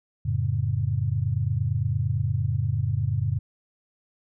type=chord; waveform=sine; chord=F augmented; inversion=none; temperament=equal with one note detuned; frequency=89.55 / 110 / 138.59 Hz; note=F2 / A2 / C#3; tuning=+44 / 0 / 0 cents; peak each=-28 / -25 / -27 dBFS; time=0.25-3.39 s; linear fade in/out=10 ms; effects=none